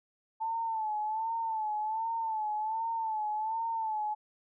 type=tone with vibrato; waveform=sine; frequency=880 Hz; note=A5; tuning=in tune; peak=-30 dBFS; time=0.4-4.15 s; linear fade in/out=20 ms; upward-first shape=sine; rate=1.3 Hz; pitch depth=68 cents each way; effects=none